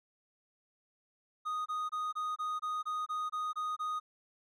triangle tone bursts, 1242 Hz, D#6, 3 cents flat, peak -31 dBFS, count 11, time 1.45-4 s, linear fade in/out 20 ms, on 210 ms, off 24 ms, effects none

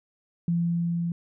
sine tone with level ramp, 170.4 Hz, F3, 42 cents flat, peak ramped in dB -21 to -25 dBFS, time 0.48-1.12 s, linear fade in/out 2 ms, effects none

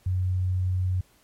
sine tone, 92 Hz, F#2, 9 cents flat, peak -22 dBFS, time 0.06-1.01 s, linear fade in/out 5 ms, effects pink hiss -61 dBFS RMS until 1.23 s + MP3 64 kbps

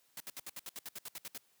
white noise bursts, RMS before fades -44 dBFS, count 13, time 0.17-1.378 s, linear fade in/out 2 ms, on 32 ms, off 66 ms, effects white hiss -71 dBFS RMS until 1.6 s + high-pass 100 Hz 12 dB/octave

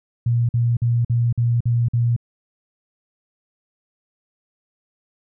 sine tone bursts, 118.6 Hz, A#2, 30 cents sharp, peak -15 dBFS, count 7, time 0.26-2.164 s, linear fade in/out 5 ms, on 230 ms, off 49 ms, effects none

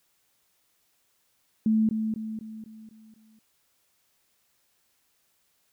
sine tone with echo, 219 Hz, A3, 8 cents flat, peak -19 dBFS, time 1.66-1.89 s, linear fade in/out 2 ms, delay 250 ms, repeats 6, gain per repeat -6 dB, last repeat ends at 3.39 s, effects white hiss -70 dBFS RMS until 5.72 s

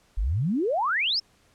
sine exponential sweep, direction up, 41.2 to 5550 Hz, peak -22 dBFS, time 0.17-1.2 s, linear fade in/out 10 ms, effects pink hiss -62 dBFS RMS until 1.54 s + low-pass 10000 Hz 12 dB/octave

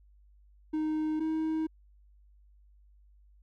triangle tone pair in turn, 310.3 / 316.6 Hz, D#4 / D#4, -5 / +30 cents, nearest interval unison, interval 35 cents, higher second, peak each -26 dBFS, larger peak neither, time 0.73-1.2 / 1.2-1.67 s, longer neither, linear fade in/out 10 ms, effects added 50 Hz sine -57 dBFS peak until 3.42 s

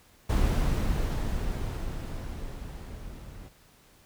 brown noise with level ramp, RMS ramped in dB -23 to -44 dBFS, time 0.29-3.49 s, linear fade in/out 10 ms, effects pink hiss -59 dBFS RMS until 4.05 s

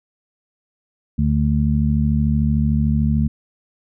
harmonic tone, 73.42 Hz, D2, in tune, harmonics 1 / 2 / 3, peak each -19 / -19 / -19 dBFS, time 1.18-3.28 s, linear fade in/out 10 ms, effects none

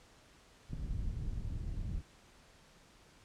pink low-pass noise, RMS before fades -38 dBFS, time 0.69-2.03 s, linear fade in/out 50 ms, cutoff 120 Hz, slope 12 dB/octave
click, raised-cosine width 5 ms, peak -29 dBFS, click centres 0.733 s
effects pink hiss -62 dBFS RMS until 3.24 s + low-pass 8000 Hz 12 dB/octave

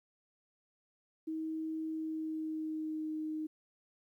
sine tone with pitch glide, 317.7 to 311 Hz, D#4 to D#4, +36 to -1 cents, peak -35 dBFS, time 1.27-3.47 s, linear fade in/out 10 ms, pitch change -37 cents, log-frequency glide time 1.87-3.12 s, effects 12-bit

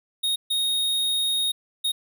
square tone bursts at uneven times, 3729 Hz, A#7, in tune, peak -22 dBFS, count 3, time 0.23-0.36 / 0.5-1.52 / 1.84-1.92 s, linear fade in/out 10 ms, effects none

